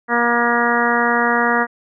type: harmonic tone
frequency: 237.6 Hz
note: A#3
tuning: 33 cents sharp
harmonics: 1 / 2 / 3 / 4 / 5 / 6 / 7 / 8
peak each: -22 / -22 / -22 / -22 / -22 / -22 / -22 / -22 dBFS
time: 0.08-1.67 s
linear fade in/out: 50 ms
effects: none